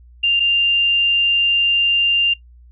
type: tone pair in turn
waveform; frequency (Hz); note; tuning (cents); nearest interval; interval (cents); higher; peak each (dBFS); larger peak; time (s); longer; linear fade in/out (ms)
sine; 2792 / 2792; F7 / F7; -1 / -1; unison; 0; neither; -12; neither; 0.23-0.4 / 0.4-2.34; second; 10
effects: noise-tail reverb RT60 0.1 s tail -19 dB re dry + added 60 Hz sine -42 dBFS peak until 2.71 s